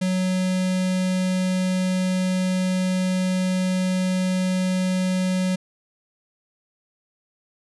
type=tone with notch filter; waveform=square; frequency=185 Hz; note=F#3; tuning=in tune; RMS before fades=-22 dBFS; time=0.01-5.56 s; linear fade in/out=10 ms; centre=1100 Hz; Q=1.3; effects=resampled to 24000 Hz